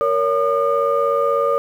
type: tone cluster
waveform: sine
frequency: 465.6 / 562 / 1214 Hz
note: A#4 / C#5 / D#6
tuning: -2 / +24 / -43 cents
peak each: -19 / -18 / -19 dBFS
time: 0.01-1.58 s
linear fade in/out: 0 ms
effects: tanh soft clip ceiling -7 dBFS + 8-bit